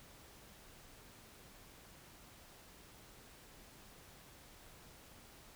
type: silence
effects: pink hiss -59 dBFS RMS until 5.55 s